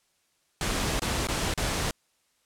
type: noise with dropouts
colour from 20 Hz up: pink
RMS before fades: -28 dBFS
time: 0.61-1.91 s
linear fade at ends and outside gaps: 1 ms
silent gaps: 0.995-1.019 / 1.271-1.286 / 1.539-1.576 s
effects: white hiss -70 dBFS RMS until 2.45 s + low-pass 10000 Hz 12 dB/octave